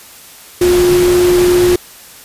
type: tone in noise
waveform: sine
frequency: 356.6 Hz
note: F4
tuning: 36 cents sharp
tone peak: -7 dBFS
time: 0.61-1.76 s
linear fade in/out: 5 ms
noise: pink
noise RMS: -19 dBFS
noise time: 0.61-1.76 s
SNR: +9 dB
effects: white hiss -37 dBFS RMS until 2.24 s + resampled to 32000 Hz